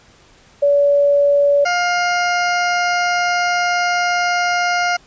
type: tone pair in turn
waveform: sine / 20% pulse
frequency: 571 / 707.3 Hz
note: D5 / F5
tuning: -49 / +22 cents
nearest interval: major third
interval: 371 cents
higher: second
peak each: -10 dBFS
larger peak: neither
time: 0.62-1.65 / 1.65-4.97 s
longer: second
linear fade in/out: 10 ms
effects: pink hiss -49 dBFS RMS until 5.06 s + resampled to 16000 Hz